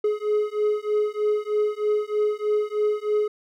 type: beating tone pair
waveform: triangle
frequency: 420 / 423.2 Hz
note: G#4 / G#4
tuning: +19 / +33 cents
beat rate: 3.2 Hz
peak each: -22 dBFS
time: 0.04-3.28 s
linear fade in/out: 5 ms
effects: none